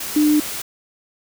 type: tone in noise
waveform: sine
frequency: 300 Hz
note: D4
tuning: 37 cents sharp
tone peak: -12 dBFS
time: 0.16-0.4 s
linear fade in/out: 5 ms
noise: white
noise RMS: -28 dBFS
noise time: 0-0.62 s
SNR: +13 dB
effects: none